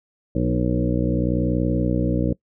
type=harmonic tone with a mistuned harmonic; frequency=60.8 Hz; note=B1; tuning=26 cents flat; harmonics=1 / 2 / 3 / 4 / 5 / 6 / 7 / 8 / 9; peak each=-26 / -25 / -24 / -27 / -25 / -34 / -37 / -30 / -30 dBFS; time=0.35-2.33 s; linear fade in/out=5 ms; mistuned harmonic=5; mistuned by=+18 cents; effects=noise-tail reverb RT60 0.1 s tail -23 dB re dry

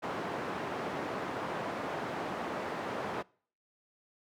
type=band-pass noise; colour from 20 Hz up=white; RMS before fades=-37 dBFS; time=0.02-3.23 s; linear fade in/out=20 ms; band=160 to 1000 Hz; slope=12 dB/octave; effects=noise-tail reverb RT60 0.5 s tail -25 dB re dry

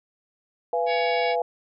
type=chord; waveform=sine; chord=F diminished; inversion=second; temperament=equal with one note detuned; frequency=493.9 / 683.3 / 830.6 Hz; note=Cb5 / F5 / Ab5; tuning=0 / -38 / 0 cents; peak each=-25 / -25 / -28 dBFS; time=0.73-1.42 s; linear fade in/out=2 ms
type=harmonic tone; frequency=561 Hz; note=C#5; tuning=21 cents sharp; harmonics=3 / 4 / 5 / 6 / 7 / 8 / 9; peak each=-37 / -29 / -38 / -39 / -39 / -46 / -40 dBFS; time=0.86-1.36 s; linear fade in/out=50 ms
effects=none

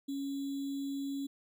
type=tone with sample-and-hold; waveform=sine; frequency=277.2 Hz; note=C#4; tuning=in tune; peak=-34 dBFS; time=0.08-1.27 s; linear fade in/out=10 ms; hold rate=3675 Hz; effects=none

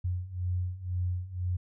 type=beating tone pair; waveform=sine; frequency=88.9 / 90.9 Hz; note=F2 / F#2; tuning=+31 / -30 cents; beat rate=2 Hz; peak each=-34 / -31 dBFS; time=0.04-1.57 s; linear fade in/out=10 ms; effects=none

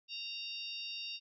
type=harmonic tone with a mistuned harmonic; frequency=928 Hz; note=A#5; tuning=8 cents flat; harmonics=3 / 4 / 5 / 6; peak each=-43 / -45 / -47 / -49 dBFS; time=0.08-1.2 s; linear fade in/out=50 ms; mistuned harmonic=6; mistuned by=-21 cents; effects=none

